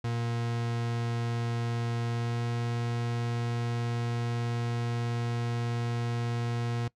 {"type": "tone with pitch glide", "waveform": "40% pulse", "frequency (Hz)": [117.5, 118.32], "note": ["A#2", "A#2"], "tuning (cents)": [14, 26], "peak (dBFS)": -28, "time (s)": [0.04, 6.88], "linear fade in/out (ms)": 5, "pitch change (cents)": 12, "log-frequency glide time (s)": [2.12, 2.43], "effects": ["noise-tail reverb RT60 0.1 s tail -21 dB re dry", "low-pass 6000 Hz 12 dB/octave"]}